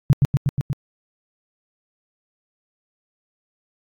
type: tone with echo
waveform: sine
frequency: 138.59 Hz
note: C#3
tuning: in tune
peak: -9 dBFS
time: 0.1-0.13 s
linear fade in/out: 0 ms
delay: 120 ms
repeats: 5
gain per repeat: -2 dB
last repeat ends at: 0.73 s
effects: AAC 64 kbps